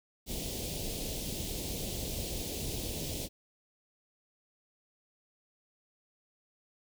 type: band-stop noise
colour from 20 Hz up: pink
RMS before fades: -37 dBFS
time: 0.26-3.29 s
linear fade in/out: 50 ms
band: 630 to 2900 Hz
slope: 24 dB/octave
effects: none